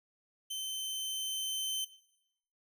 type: tone with level ramp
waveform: sawtooth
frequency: 3083 Hz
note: G7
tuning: 29 cents flat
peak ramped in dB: -33 to -29 dBFS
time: 0.5-1.85 s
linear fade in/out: 10 ms
effects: noise-tail reverb RT60 0.8 s tail -17 dB re dry